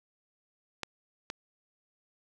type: clicks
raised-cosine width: 0.2 ms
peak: -16 / -18 dBFS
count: 2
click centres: 0.833 / 1.301 s
effects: none